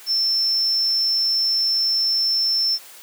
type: tone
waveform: sine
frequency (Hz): 5350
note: E8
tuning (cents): +25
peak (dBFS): -17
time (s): 0.06-2.79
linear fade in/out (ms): 50
effects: white hiss -43 dBFS RMS until 3.02 s + high-pass 400 Hz 12 dB/octave